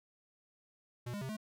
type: tone with pitch steps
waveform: square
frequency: 121.6 / 204.2 / 132.3 / 215.1 Hz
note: B2 / G#3 / C3 / A3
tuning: -26 / -29 / +20 / -39 cents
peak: -39 dBFS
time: 1.06-1.368 s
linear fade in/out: 10 ms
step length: 77 ms
effects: none